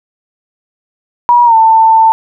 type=tone with pitch glide; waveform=sine; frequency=962 to 892.4 Hz; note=B5 to A5; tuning=-46 to +24 cents; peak=-3 dBFS; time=1.29-2.12 s; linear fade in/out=0 ms; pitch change=-130 cents; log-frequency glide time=1.45-1.55 s; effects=none